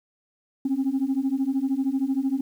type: beating tone pair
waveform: sine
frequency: 261.6 / 274.6 Hz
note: C4 / C#4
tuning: 0 / -16 cents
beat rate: 13 Hz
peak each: -24 / -23 dBFS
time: 0.65-2.41 s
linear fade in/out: 5 ms
effects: tanh soft clip ceiling -17 dBFS + 9-bit